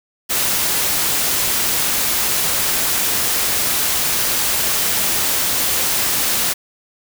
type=noise; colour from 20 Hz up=white; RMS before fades=-18 dBFS; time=0.29-6.54 s; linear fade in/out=20 ms; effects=none